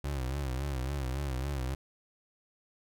30% pulse tone with vibrato, 67.2 Hz, C2, 47 cents sharp, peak -29 dBFS, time 0.04-1.75 s, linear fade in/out 5 ms, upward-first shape sine, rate 3.6 Hz, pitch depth 120 cents each way, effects none

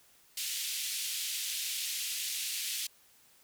pink band-pass noise, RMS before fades -36 dBFS, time 0.37-2.87 s, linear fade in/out 5 ms, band 2700 to 15000 Hz, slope 24 dB/octave, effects white hiss -63 dBFS RMS until 3.43 s

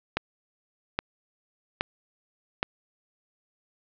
click train, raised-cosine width 0.3 ms, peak -8 dBFS, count 4, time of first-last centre 0.17-2.629 s, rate 1.22 Hz, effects low-pass 4000 Hz 12 dB/octave

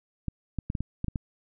clicks, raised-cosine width 5 ms, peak -17 dBFS, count 8, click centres 0.283 / 0.587 / 0.701 / 0.752 / 0.806 / 1.044 / 1.083 / 1.158 s, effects none

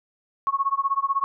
sine tone with tremolo, 1100 Hz, C#6, 14 cents flat, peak -17 dBFS, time 0.47-1.24 s, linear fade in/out 0 ms, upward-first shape sine, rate 16 Hz, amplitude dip 95%, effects none

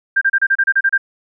sine tone bursts, 1587 Hz, G6, 21 cents sharp, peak -10 dBFS, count 10, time 0.16-0.979 s, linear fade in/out 10 ms, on 54 ms, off 31 ms, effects none

